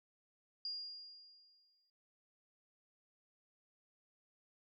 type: tone with exponential decay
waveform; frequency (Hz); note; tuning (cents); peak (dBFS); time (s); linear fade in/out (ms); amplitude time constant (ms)
sine; 4828; D8; +47; -38; 0.65-1.9; 2; 270
effects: none